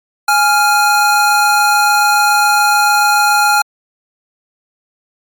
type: tone pair together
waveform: square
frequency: 831 / 1394 Hz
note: G#5 / F6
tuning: +1 / -4 cents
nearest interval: major sixth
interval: 895 cents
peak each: -12 dBFS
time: 0.28-3.62 s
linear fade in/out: 5 ms
effects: MP3 96 kbps